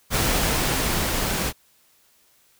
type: noise with level ramp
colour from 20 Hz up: pink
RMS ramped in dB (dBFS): -21 to -25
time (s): 0.1-1.53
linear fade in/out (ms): 50
effects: white hiss -60 dBFS RMS until 2.59 s